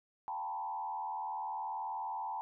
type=tone with frequency modulation; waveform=sine; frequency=880 Hz; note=A5; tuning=in tune; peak=-36 dBFS; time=0.28-2.41 s; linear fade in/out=0 ms; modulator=80.6 Hz; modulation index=1.2; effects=none